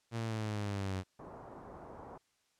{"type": "linear sweep", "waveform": "sawtooth", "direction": "down", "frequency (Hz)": [116.54, 92.5], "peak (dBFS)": -31, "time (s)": [0.11, 1.04], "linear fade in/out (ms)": 50}
{"type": "low-pass noise", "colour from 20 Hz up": "white", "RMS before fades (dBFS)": -50, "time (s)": [1.19, 2.18], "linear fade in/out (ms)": 5, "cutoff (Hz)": 1000, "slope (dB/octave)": 24}
{"effects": ["white hiss -75 dBFS RMS until 2.59 s", "low-pass 8000 Hz 12 dB/octave"]}